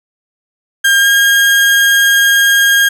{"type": "tone with pitch glide", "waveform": "35% pulse", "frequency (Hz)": [1606, 1621.8], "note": ["G6", "G#6"], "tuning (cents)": [41, -42], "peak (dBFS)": -5, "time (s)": [0.84, 2.89], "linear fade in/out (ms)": 10, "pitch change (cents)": 17, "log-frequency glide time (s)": [0.99, 1.06], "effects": []}